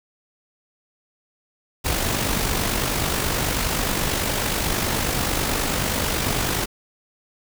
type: noise with amplitude modulation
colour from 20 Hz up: pink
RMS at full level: -21 dBFS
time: 1.84-6.66 s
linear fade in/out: 20 ms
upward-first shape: sine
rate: 49.3 Hz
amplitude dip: 45%
effects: none

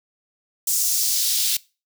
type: noise with high-pass filter sweep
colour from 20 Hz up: white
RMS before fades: -21 dBFS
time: 0.67-1.57 s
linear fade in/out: 5 ms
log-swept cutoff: 6900 to 3500 Hz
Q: 1.7
effects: noise-tail reverb RT60 0.3 s tail -22 dB re dry

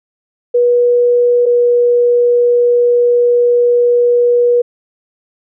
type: tone pair in turn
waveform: sine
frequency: 484.8 / 482.8 Hz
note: B4 / B4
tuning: -32 / -39 cents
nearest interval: unison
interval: 7 cents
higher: first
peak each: -7 dBFS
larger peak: neither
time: 0.54-1.46 / 1.46-4.62 s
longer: second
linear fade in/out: 10 ms
effects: none

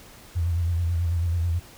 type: tone with vibrato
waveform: sine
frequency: 85.2 Hz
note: F2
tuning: 42 cents flat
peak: -21 dBFS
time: 0.35-1.6 s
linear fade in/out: 20 ms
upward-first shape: sine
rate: 9.2 Hz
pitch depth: 62 cents each way
effects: pink hiss -48 dBFS RMS until 1.77 s

